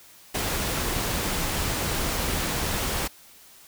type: noise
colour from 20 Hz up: pink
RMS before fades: -27 dBFS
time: 0.34-3.08 s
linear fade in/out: 10 ms
effects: white hiss -51 dBFS RMS until 3.67 s